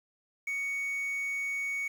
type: tone with quantisation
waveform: triangle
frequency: 2230 Hz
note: C#7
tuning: 10 cents sharp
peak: -29 dBFS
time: 0.47-1.88 s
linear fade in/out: 5 ms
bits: 9
effects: none